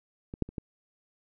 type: clicks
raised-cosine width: 3 ms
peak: -25 / -13 / -29 / -21 dBFS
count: 4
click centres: 0.339 / 0.423 / 0.49 / 0.582 s
effects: none